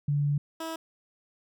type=tone pair in turn; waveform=sine / 15% pulse; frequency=144.6 / 324.6 Hz; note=D3 / E4; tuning=-27 / -27 cents; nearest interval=octave + major second; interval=1400 cents; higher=second; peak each=-23 / -27 dBFS; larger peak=first; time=0.08-0.38 / 0.6-0.76 s; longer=first; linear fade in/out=5 ms; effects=none